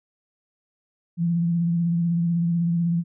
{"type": "tone with vibrato", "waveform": "sine", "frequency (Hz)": 170, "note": "F3", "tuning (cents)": -46, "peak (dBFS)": -19, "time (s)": [1.17, 3.04], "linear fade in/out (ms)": 50, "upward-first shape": "sine", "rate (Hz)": 16, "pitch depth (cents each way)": 32, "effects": []}